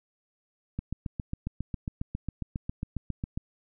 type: click train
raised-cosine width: 5 ms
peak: -19 dBFS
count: 20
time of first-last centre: 0.79-3.375 s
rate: 7.35 Hz
effects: none